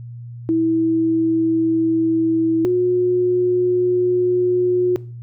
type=tone pair in turn; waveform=sine; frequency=325.8 / 361.1 Hz; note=E4 / F#4; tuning=-20 / -42 cents; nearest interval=major second; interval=178 cents; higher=second; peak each=-14 dBFS; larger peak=neither; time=0.49-2.65 / 2.65-4.96 s; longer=second; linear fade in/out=0 ms; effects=noise-tail reverb RT60 0.4 s tail -20 dB re dry + added 119 Hz sine -31 dBFS peak until 5.22 s